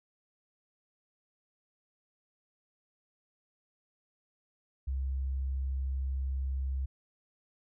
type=tone; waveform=sine; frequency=66.6 Hz; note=C2; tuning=31 cents sharp; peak=-30 dBFS; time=4.87-6.86 s; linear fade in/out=10 ms; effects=none